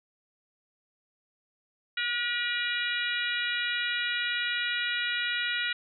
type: harmonic tone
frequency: 480.6 Hz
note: B4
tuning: 47 cents flat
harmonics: 3 / 4 / 5 / 6 / 7 / 8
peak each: -32 / -33 / -35 / -35 / -40 / -36 dBFS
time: 1.97-5.73 s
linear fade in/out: 5 ms
effects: none